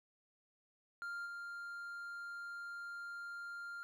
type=tone with level steps; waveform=triangle; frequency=1396.9 Hz; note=F6; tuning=in tune; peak=-39 / -42 dBFS; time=1.02-3.83 s; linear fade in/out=0 ms; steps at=1.25 s; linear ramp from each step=20 ms; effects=none